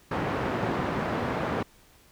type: band-pass noise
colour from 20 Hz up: pink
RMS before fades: -29 dBFS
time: 0.11-1.63 s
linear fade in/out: 5 ms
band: 130 to 1500 Hz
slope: 12 dB/octave
effects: pink hiss -58 dBFS RMS until 2.11 s